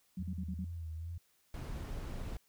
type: tone bursts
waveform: sine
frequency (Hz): 185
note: F#3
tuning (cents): 0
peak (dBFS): -37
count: 5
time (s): 0.17-0.646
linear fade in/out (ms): 5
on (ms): 60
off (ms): 44
type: tone with vibrato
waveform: sine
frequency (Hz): 82.4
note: E2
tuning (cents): 0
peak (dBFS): -39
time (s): 0.19-1.18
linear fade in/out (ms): 5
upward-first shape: sine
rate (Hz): 2.4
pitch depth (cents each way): 62
type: noise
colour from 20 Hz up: brown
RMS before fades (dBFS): -41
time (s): 1.54-2.37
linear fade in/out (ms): 2
effects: white hiss -72 dBFS RMS until 2.48 s